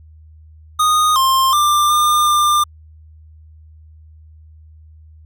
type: tone with pitch steps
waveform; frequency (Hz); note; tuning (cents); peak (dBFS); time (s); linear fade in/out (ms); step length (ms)
square; 1237 / 1057 / 1188 / 1204 / 1196; D#6 / C6 / D6 / D6 / D6; -10 / +17 / +20 / +43 / +31; -12; 0.79-2.64; 10; 370
effects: added 78 Hz sine -40 dBFS peak until 5.25 s